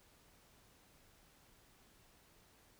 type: silence
effects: pink hiss -67 dBFS RMS until 2.79 s